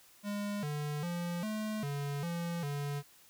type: tone with pitch steps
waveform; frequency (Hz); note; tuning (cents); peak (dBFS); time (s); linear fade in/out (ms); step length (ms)
square; 204.6 / 148 / 173.4 / 215.2 / 142.5 / 170.7 / 143.5; G#3 / D3 / F3 / A3 / C#3 / F3 / D3; -26 / +14 / -12 / -38 / +48 / -39 / -40; -35; 0.23-3.03; 50; 400
effects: white hiss -61 dBFS RMS until 3.29 s